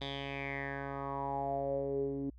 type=tone with low-pass filter sweep; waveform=10% pulse; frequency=138.59 Hz; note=C#3; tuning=in tune; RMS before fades=-37 dBFS; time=0.01-2.3 s; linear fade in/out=5 ms; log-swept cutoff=3700 to 300 Hz; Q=6.2; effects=added 60 Hz sine -52 dBFS peak until 2.38 s